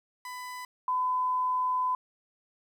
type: tone pair in turn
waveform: 30% pulse / sine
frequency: 999 / 1009.4 Hz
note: B5 / B5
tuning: +20 / +38 cents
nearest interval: unison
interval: 18 cents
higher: second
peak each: -35 / -25 dBFS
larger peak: second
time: 0.25-0.65 / 0.88-1.95 s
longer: second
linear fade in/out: 2 ms
effects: 11-bit

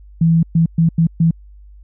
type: tone bursts at uneven times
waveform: sine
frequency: 164.81 Hz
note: E3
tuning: in tune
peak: -9 dBFS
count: 5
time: 0.21-0.43 / 0.55-0.66 / 0.78-0.89 / 0.98-1.07 / 1.2-1.31 s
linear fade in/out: 5 ms
effects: added 50 Hz sine -38 dBFS peak until 1.83 s

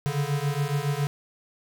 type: beating tone pair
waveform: square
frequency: 140 / 147.2 Hz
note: C#3 / D3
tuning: +18 / +4 cents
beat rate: 7.2 Hz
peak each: -28 / -28 dBFS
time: 0.06-1.07 s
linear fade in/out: 0 ms
effects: none

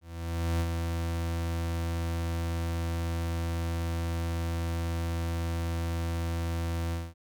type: tone with ADSR envelope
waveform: 40% pulse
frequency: 83.8 Hz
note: E2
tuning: 29 cents sharp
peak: -24 dBFS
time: 0.01-7.14 s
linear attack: 590 ms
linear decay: 55 ms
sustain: -4 dB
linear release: 210 ms
effects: none

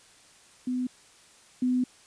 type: tone pair in turn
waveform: sine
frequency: 251.5 / 251.5 Hz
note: B3 / B3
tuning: +32 / +32 cents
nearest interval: unison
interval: 0 cents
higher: neither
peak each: -26 / -22 dBFS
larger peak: second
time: 0.67-0.87 / 1.62-1.84 s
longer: second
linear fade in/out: 5 ms
effects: white hiss -56 dBFS RMS until 2.06 s + resampled to 22050 Hz

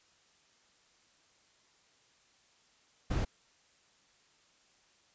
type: noise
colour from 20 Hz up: brown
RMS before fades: -31 dBFS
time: 3.1-3.25 s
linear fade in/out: 10 ms
effects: white hiss -67 dBFS RMS until 5.14 s + resampled to 16000 Hz

